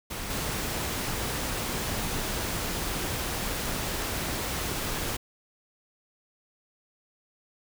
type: noise with level steps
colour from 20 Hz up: pink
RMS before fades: -35 / -31 dBFS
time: 0.1-5.17 s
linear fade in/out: 10 ms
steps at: 0.3 s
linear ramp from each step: 2 ms
effects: none